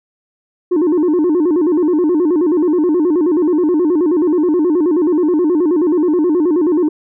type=tone with vibrato; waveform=sine; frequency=329.6 Hz; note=E4; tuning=in tune; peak=-8 dBFS; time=0.71-6.89 s; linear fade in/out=10 ms; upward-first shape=square; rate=9.4 Hz; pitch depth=150 cents each way; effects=tanh soft clip ceiling -9 dBFS